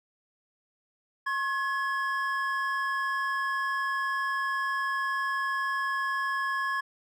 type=tone pair together; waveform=triangle; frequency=1079.8 / 1692 Hz; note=C#6 / G#6; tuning=-46 / +32 cents; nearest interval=minor sixth; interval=778 cents; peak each=-28 dBFS; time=1.26-6.81 s; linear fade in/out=10 ms; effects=none